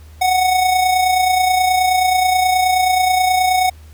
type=tone with amplitude modulation; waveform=square; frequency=740 Hz; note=F#5; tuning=in tune; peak=-11 dBFS; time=0.21-3.7 s; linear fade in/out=10 ms; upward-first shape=sine; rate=29.4 Hz; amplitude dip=45%; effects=added 77 Hz sine -37 dBFS peak until 3.93 s + pink hiss -50 dBFS RMS until 3.93 s